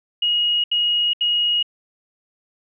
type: tone bursts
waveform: sine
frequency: 2885 Hz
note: F#7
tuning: 44 cents flat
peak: -16 dBFS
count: 3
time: 0.22-1.628 s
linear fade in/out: 5 ms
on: 420 ms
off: 74 ms
effects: none